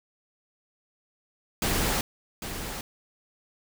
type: noise with echo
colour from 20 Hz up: pink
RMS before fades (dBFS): -26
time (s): 1.62-2.01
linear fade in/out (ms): 2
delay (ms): 800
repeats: 1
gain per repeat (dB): -9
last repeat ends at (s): 2.81
effects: none